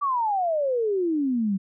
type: exponential sweep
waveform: sine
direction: down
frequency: 1174.7 to 186.8 Hz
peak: -21 dBFS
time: 0.01-1.58 s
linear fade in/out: 20 ms
effects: none